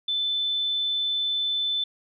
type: tone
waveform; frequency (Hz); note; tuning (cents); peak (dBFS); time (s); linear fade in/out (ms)
sine; 3520; A7; 0; -23; 0.08-1.84; 5
effects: none